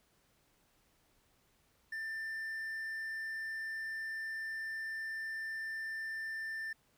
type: tone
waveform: triangle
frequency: 1784 Hz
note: A6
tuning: 23 cents sharp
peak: -36 dBFS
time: 1.92-6.73 s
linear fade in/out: 5 ms
effects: pink hiss -72 dBFS RMS until 6.97 s